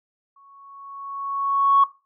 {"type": "tone with exponential growth", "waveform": "sine", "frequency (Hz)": 1108.7, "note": "C#6", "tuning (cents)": 0, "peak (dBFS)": -10, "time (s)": [0.36, 1.84], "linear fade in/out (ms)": 5, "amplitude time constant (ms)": 320, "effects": ["noise-tail reverb RT60 0.3 s tail -18 dB re dry", "tanh soft clip ceiling -6 dBFS"]}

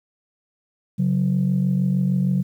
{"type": "tone pair together", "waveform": "sine", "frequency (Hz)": [137.72, 184.2], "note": ["C#3", "F#3"], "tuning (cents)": [-11, -7], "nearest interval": "perfect fourth", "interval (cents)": 504, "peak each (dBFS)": [-20, -18], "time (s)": [0.98, 2.43], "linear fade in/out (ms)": 20, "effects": ["tanh soft clip ceiling -12 dBFS", "9-bit"]}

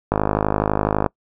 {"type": "click train", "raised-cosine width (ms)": 1, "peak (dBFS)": -3, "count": 50, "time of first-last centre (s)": [0.12, 1.062], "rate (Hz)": 52, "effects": ["noise-tail reverb RT60 0.1 s tail -25 dB re dry"]}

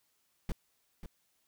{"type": "noise with echo", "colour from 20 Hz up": "brown", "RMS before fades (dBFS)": -32, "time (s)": [0.49, 0.52], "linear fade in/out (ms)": 2, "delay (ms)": 540, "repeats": 1, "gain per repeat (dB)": -10, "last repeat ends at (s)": 1.06, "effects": ["white hiss -75 dBFS RMS until 1.47 s"]}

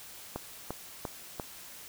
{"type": "click train", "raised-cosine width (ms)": 1, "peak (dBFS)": -20, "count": 4, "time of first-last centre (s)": [0.36, 1.398], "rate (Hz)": 2.89, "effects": ["white hiss -48 dBFS RMS until 1.88 s"]}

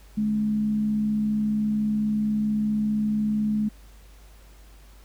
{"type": "tone with frequency modulation", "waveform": "sine", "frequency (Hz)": 212.5, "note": "G#3", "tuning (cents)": 40, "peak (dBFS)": -21, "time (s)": [0.17, 3.69], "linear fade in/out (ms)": 10, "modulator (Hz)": 64.4, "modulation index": 0.22, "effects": ["added 50 Hz sine -47 dBFS peak until 5.04 s", "pink hiss -56 dBFS RMS until 5.04 s"]}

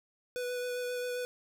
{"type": "tone with vibrato", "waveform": "square", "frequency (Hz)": 493.9, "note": "B4", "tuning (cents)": 0, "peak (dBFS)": -34, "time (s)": [0.36, 1.25], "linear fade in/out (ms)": 0, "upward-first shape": "sine", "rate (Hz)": 7.5, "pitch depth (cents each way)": 11, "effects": []}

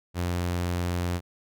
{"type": "tone", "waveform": "sawtooth", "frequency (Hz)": 88, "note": "F2", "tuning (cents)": 14, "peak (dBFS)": -22, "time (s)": [0.14, 1.21], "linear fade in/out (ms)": 50, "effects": []}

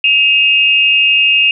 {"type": "tone pair together", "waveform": "sine", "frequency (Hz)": [2548, 2800], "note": ["D#7", "F7"], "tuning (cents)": [41, 4], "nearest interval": "major second", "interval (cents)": 163, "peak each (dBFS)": -10, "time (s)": [0.04, 1.51], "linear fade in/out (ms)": 2, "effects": []}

